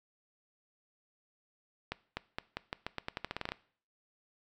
accelerating click train, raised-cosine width 0.3 ms, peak -19 dBFS, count 16, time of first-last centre 1.92-3.52 s, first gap 250 ms, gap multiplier 0.86, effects noise-tail reverb RT60 0.5 s tail -20 dB re dry

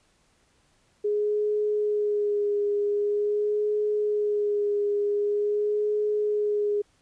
sine tone with vibrato, 415.3 Hz, G#4, in tune, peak -22 dBFS, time 1.04-6.82 s, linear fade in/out 10 ms, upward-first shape sine, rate 0.45 Hz, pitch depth 22 cents each way, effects pink hiss -65 dBFS RMS until 7.01 s + resampled to 22050 Hz

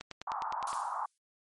click train, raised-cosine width 0.2 ms, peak -23 dBFS, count 8, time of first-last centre 0.01-0.73 s, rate 9.72 Hz
pink band-pass noise, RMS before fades -36 dBFS, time 0.27-1.06 s, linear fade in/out 5 ms, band 830 to 1200 Hz, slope 48 dB/octave
violet noise with exponential decay, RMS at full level -33 dBFS, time 0.67-1.18 s, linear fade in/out 2 ms, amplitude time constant 110 ms
effects low-pass 10000 Hz 12 dB/octave + MP3 48 kbps

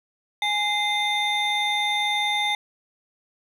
triangle tone cluster, 832 / 2077 / 3609 Hz, G#5 / C7 / A7, +3 / -13 / +43 cents, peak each -24 dBFS, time 0.42-2.55 s, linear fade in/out 2 ms, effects none

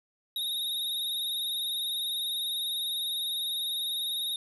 square tone with vibrato, 3729 Hz, A#7, in tune, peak -30 dBFS, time 0.36-4.36 s, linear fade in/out 2 ms, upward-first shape sine, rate 20 Hz, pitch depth 55 cents each way, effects none

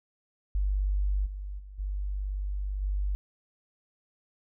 sine tone with level steps, 49 Hz, G1, in tune, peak -24 / -34 / -42 / -29 / -26 dBFS, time 0.55-3.15 s, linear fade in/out 0 ms, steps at 1.25 / 1.58 / 1.78 / 2.81 s, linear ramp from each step 20 ms, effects none

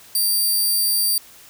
5% pulse tone, 4699 Hz, D8, in tune, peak -10 dBFS, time 0.15-1.18 s, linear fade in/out 2 ms, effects white hiss -46 dBFS RMS until 1.49 s

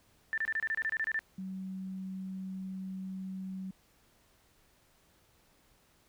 sine tone bursts, 1777 Hz, A6, 17 cents sharp, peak -29 dBFS, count 12, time 0.33-1.191 s, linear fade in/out 0 ms, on 47 ms, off 27 ms
sine tone, 189.1 Hz, F#3, 38 cents sharp, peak -37 dBFS, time 1.38-3.71 s, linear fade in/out 5 ms
effects pink hiss -67 dBFS RMS until 6.08 s

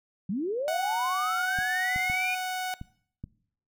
sine linear sweep, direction up, 170.1 to 2471 Hz, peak -27 dBFS, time 0.29-2.35 s, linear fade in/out 5 ms
sawtooth tone, 740 Hz, F#5, in tune, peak -26 dBFS, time 0.68-2.74 s, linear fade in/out 0 ms
clicks, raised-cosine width 5 ms, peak -25 dBFS, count 5, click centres 1.588 / 1.961 / 2.099 / 2.814 / 3.24 s
effects noise-tail reverb RT60 0.6 s tail -20 dB re dry

